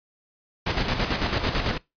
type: noise with tremolo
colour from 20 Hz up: pink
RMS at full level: -23 dBFS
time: 0.66-1.78 s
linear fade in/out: 10 ms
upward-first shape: square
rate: 9 Hz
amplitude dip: 50%
effects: noise-tail reverb RT60 0.2 s tail -21 dB re dry + resampled to 11025 Hz